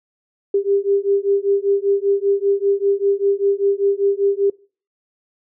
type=beating tone pair; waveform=sine; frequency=396.1 / 401.2 Hz; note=G4 / G4; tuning=+18 / +40 cents; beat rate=5.1 Hz; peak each=-18 dBFS; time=0.54-4.5 s; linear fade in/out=5 ms; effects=noise-tail reverb RT60 0.4 s tail -23 dB re dry